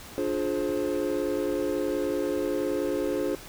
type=chord; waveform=triangle; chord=D half-diminished seventh; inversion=none; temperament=just; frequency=293.7 / 352.4 / 422.9 / 528.6 Hz; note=D4 / F4 / Ab4 / C5; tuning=0 / +16 / +31 / +18 cents; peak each=-29 dBFS; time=0.18-3.35 s; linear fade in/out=0 ms; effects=pink hiss -44 dBFS RMS until 3.48 s